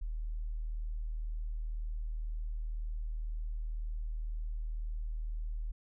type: tone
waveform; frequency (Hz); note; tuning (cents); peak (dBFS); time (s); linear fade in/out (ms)
sine; 39.01; D#1; +5; -34; 0.01-5.72; 10
effects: none